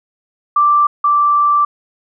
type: tone pair in turn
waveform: sine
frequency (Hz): 1174.7 / 1170.6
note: D6 / D6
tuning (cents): 0 / -6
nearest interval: unison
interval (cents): 6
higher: first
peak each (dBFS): -8 / -9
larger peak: first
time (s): 0.56-0.87 / 1.04-1.65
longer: second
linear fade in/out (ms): 5
effects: none